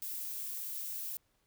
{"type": "noise", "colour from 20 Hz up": "violet", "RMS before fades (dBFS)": -40, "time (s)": [0.02, 1.17], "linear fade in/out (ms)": 0, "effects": ["pink hiss -75 dBFS RMS until 1.46 s"]}